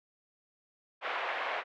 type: band-pass noise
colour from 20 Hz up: pink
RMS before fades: -35 dBFS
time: 1.01-1.64 s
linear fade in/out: 50 ms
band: 580 to 2700 Hz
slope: 24 dB/octave
effects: none